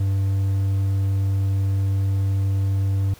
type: tone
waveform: triangle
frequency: 97.5 Hz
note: G2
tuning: 9 cents flat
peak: -16 dBFS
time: 0-3.14 s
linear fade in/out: 5 ms
effects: pink hiss -48 dBFS RMS until 3.19 s